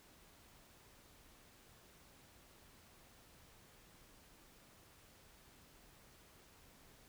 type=silence; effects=pink hiss -64 dBFS RMS until 7.08 s